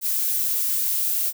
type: noise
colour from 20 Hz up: violet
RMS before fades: -23 dBFS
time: 0.01-1.33 s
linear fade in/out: 50 ms
effects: none